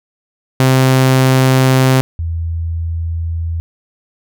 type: tone pair in turn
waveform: sawtooth / sine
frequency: 130.81 / 82.88 Hz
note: C3 / E2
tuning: 0 / +10 cents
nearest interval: minor sixth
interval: 790 cents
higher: first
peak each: -4 / -16 dBFS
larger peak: first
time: 0.6-2.01 / 2.19-3.6 s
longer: neither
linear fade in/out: 0 ms
effects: none